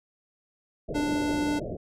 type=low-pass noise; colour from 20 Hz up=white; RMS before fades=-34 dBFS; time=0.88-1.77 s; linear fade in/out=10 ms; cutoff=660 Hz; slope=96 dB/octave
type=tone; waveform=square; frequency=294.6 Hz; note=D4; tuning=6 cents sharp; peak=-26 dBFS; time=0.94-1.6 s; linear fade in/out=20 ms
effects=low-pass 9000 Hz 12 dB/octave